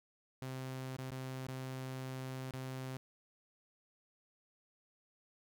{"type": "tone with dropouts", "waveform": "sawtooth", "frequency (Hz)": 130.6, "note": "C3", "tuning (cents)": -3, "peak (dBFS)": -37, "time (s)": [0.42, 2.97], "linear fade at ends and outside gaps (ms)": 0, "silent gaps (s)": [[0.966, 0.985], [1.105, 1.118], [1.469, 1.485], [2.509, 2.537]], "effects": []}